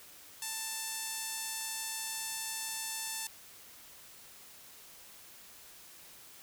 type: tone with band-pass filter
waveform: sawtooth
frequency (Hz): 887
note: A5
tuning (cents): +14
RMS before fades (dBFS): -39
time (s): 0.42-3.27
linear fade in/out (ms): 2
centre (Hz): 9000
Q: 1.1
effects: white hiss -54 dBFS RMS until 6.42 s